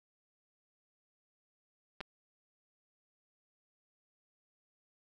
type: clicks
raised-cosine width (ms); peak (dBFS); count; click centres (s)
0.3; -25; 2; 2.006 / 2.011
effects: none